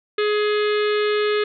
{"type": "harmonic tone with a mistuned harmonic", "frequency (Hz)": 419.9, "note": "G#4", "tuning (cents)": 19, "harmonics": [1, 3, 4, 5, 6, 7, 8, 9, 10], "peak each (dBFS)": [-18, -28, -30, -32, -34, -35, -36, -37, -38], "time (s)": [0.18, 1.44], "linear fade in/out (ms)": 5, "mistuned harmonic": 9, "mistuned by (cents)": -68, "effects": []}